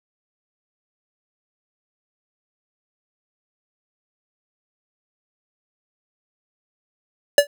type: tone with exponential decay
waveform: square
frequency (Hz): 576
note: D5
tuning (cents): -34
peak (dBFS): -5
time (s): 7.38-7.47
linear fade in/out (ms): 2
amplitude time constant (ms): 19
effects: none